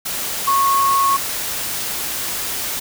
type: tone in noise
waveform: sine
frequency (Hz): 1099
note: C#6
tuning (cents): -15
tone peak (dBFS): -13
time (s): 0.47-1.17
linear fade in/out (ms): 10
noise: white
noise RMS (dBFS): -24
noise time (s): 0.05-2.8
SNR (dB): +8
effects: none